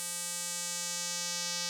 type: tone with band-pass filter sweep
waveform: square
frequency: 174.61 Hz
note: F3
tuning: in tune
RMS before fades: -36 dBFS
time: 0-1.69 s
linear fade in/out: 0 ms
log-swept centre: 8900 to 5500 Hz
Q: 2.1
effects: none